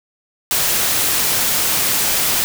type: noise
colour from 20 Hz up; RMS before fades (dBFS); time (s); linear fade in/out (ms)
white; -17; 0.51-2.44; 0
effects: none